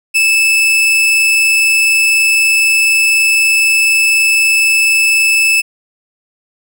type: tone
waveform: 40% pulse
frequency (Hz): 2623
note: E7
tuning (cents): -9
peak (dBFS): -7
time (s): 0.14-5.62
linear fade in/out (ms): 20
effects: none